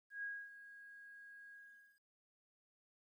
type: tone with ADSR envelope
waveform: sine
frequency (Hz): 1642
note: G#6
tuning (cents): -20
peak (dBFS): -40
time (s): 0.1-2.01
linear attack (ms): 130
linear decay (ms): 260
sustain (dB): -14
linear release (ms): 470
effects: 13-bit